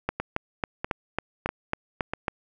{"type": "two click trains", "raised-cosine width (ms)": 0.5, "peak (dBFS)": [-10, -13], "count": [9, 4], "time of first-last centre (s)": [[0.09, 2.282], [0.2, 2.135]], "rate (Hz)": [3.65, 1.55], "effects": []}